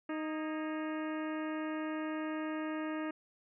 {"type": "harmonic tone with a mistuned harmonic", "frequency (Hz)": 310.6, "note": "D#4", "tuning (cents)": -3, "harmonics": [1, 2, 3, 4, 5, 6, 7, 8, 9], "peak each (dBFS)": [-36, -43, -48, -46, -49, -50, -54, -56, -56], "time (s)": [0.09, 3.11], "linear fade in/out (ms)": 5, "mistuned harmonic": 5, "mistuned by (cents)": 76, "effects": []}